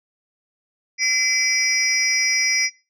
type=tone cluster; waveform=sine; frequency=2033 / 2324 / 5060 / 5720 Hz; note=B6 / D7 / D#8 / F8; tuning=+50 / -19 / +28 / +41 cents; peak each=-22 dBFS; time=0.98-2.7 s; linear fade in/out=50 ms; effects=noise-tail reverb RT60 0.3 s tail -20 dB re dry + tanh soft clip ceiling -9 dBFS